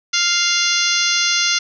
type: harmonic tone with a mistuned harmonic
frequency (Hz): 698.5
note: F5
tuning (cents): 0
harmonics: 2 / 3 / 4 / 5 / 6 / 7 / 8 / 9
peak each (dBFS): -23 / -23 / -23 / -23 / -23 / -23 / -23 / -23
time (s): 0.13-1.59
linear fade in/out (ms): 10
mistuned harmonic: 5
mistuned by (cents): -25
effects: none